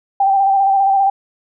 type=tone with vibrato; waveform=sine; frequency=784 Hz; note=G5; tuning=in tune; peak=-10 dBFS; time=0.2-1.1 s; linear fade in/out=5 ms; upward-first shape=square; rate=15 Hz; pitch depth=25 cents each way; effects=none